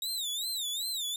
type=tone with vibrato; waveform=sawtooth; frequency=3755 Hz; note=A#7; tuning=12 cents sharp; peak=-29 dBFS; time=0.02-1.16 s; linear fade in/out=2 ms; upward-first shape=sine; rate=2.6 Hz; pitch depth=170 cents each way; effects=none